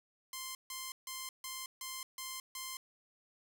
5% pulse tone bursts, 1046.5 Hz, C6, in tune, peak -29 dBFS, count 7, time 0.33-2.77 s, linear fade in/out 2 ms, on 220 ms, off 150 ms, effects 11-bit

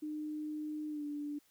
sine tone with pitch glide, 304 to 292.8 Hz, D#4 to D4, -40 to -5 cents, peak -37 dBFS, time 0.02-1.39 s, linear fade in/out 10 ms, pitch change -65 cents, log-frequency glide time 0.89-1.04 s, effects white hiss -70 dBFS RMS until 1.5 s

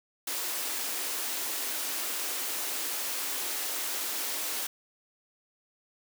white high-pass noise, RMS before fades -33 dBFS, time 0.27-4.67 s, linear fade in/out 5 ms, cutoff 250 Hz, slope 48 dB/octave, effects none

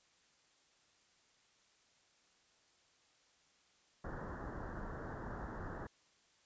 pink low-pass noise, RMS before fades -45 dBFS, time 4.04-5.87 s, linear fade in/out 5 ms, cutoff 1800 Hz, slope 96 dB/octave, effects white hiss -71 dBFS RMS until 6.45 s + resampled to 16000 Hz

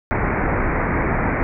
pink low-pass noise, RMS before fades -20 dBFS, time 0.11-1.43 s, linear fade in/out 0 ms, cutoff 2300 Hz, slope 96 dB/octave, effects none

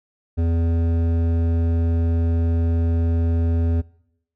sine tone with hard clipping, 83.5 Hz, E2, 23 cents sharp, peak -19 dBFS, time 0.37-3.82 s, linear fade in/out 20 ms, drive 12 dB, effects noise-tail reverb RT60 0.8 s tail -23 dB re dry

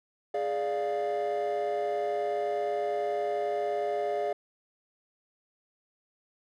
triangle chord, D diminished, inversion second, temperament equal, 415.3 / 587.3 / 698.5 Hz, Ab4 / D5 / F5, 0 / 0 / 0 cents, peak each -29 dBFS, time 0.34-4.33 s, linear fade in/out 5 ms, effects tanh soft clip ceiling -21 dBFS

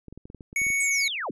clicks, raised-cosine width 3 ms, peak -29 dBFS, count 11, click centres 0.083 / 0.126 / 0.176 / 0.255 / 0.301 / 0.347 / 0.408 / 0.529 / 0.617 / 0.667 / 0.703 s
square tone, 2224 Hz, C#7, 5 cents sharp, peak -23 dBFS, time 0.56-1.08 s, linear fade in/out 2 ms
sine linear sweep, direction down, 8300 to 139.3 Hz, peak -28 dBFS, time 0.8-1.31 s, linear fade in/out 5 ms
effects resampled to 24000 Hz

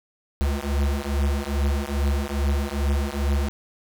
square beating tone pair, 69.3 / 71.7 Hz, C#2 / D2, 0 / -41 cents, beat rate 2.4 Hz, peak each -25 dBFS, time 0.41-3.49 s, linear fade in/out 0 ms, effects none

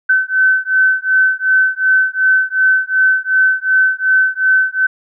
sine beating tone pair, 1525 / 1527.7 Hz, G6 / G6, -48 / -45 cents, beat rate 2.7 Hz, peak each -13 / -13 dBFS, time 0.09-4.87 s, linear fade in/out 10 ms, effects none

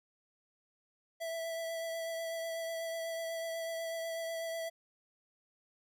square tone with vibrato, 659.3 Hz, E5, in tune, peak -37 dBFS, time 1.2-4.7 s, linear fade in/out 20 ms, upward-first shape triangle, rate 8.1 Hz, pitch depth 18 cents each way, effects none

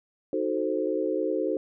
sine chord, D# diminished seventh, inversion none, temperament equal, 311.1 / 370 / 440 / 523.3 Hz, D#4 / F#4 / A4 / C5, 0 / 0 / 0 / 0 cents, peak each -30 dBFS, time 0.33-1.57 s, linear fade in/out 2 ms, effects none

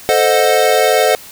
square chord, A diminished seventh, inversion none, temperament equal with one note detuned, 440 / 523.3 / 622.3 / 731.1 Hz, A4 / C5 / Eb5 / Gb5, 0 / 0 / 0 / -21 cents, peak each -16 dBFS, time 0.09-1.15 s, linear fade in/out 0 ms, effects white hiss -36 dBFS RMS until 1.31 s

